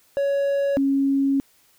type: tone pair in turn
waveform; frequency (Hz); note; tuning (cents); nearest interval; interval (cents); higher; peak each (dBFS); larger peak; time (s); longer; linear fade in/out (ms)
triangle / sine; 559 / 274.7; C#5 / C#4; +14 / -16; octave; 1230; first; -17; neither; 0.17-0.77 / 0.77-1.4; second; 0
effects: white hiss -59 dBFS RMS until 1.78 s